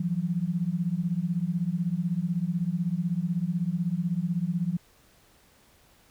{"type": "beating tone pair", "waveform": "sine", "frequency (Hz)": [165.7, 181.7], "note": ["E3", "F#3"], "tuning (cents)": [9, -31], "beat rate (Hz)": 16, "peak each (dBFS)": [-28, -28], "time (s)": [0, 4.77], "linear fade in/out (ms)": 5, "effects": ["pink hiss -60 dBFS RMS until 6.1 s"]}